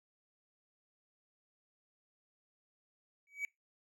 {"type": "tone with exponential growth", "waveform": "triangle", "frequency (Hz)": 2273, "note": "C#7", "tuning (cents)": 43, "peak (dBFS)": -30, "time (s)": [3.27, 3.45], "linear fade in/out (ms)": 1, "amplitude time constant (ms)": 37, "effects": ["noise-tail reverb RT60 0.2 s tail -23 dB re dry"]}